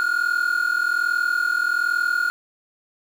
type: tone pair together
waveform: triangle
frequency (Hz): 1406 / 1447.2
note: F6 / F#6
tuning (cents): +11 / -39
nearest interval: minor second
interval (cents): 50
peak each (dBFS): -20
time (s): 0-2.3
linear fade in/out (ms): 0
effects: 7-bit